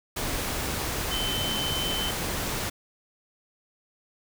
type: tone in noise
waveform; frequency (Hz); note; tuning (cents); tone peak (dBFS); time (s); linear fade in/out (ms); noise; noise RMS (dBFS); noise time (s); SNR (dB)
sine; 3064; G7; -40; -29; 1.11-2.11; 10; pink; -30; 0.16-2.7; -2
effects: none